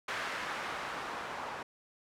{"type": "noise with low-pass filter sweep", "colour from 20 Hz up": "blue", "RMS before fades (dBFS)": -39, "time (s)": [0.08, 1.63], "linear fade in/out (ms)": 5, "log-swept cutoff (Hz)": [1600, 950], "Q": 1.2, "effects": []}